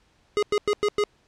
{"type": "tone bursts", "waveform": "square", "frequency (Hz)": 415.3, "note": "G#4", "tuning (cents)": 0, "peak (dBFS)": -20, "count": 5, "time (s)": [0.37, 1.038], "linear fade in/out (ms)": 0, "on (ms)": 56, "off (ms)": 97, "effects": ["pink hiss -63 dBFS RMS until 1.27 s", "low-pass 6000 Hz 12 dB/octave"]}